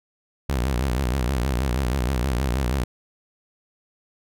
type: tone with vibrato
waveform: sawtooth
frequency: 64 Hz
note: C2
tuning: 38 cents flat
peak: -17 dBFS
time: 0.49-2.84 s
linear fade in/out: 5 ms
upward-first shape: sine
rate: 6.3 Hz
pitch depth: 160 cents each way
effects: none